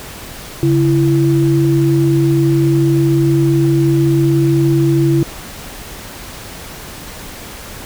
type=tone pair together; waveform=sine; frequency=140 / 333.6 Hz; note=C#3 / E4; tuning=+18 / +21 cents; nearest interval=octave + minor third; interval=1503 cents; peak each=-12 dBFS; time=0.63-5.23 s; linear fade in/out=0 ms; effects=pink hiss -31 dBFS RMS until 7.85 s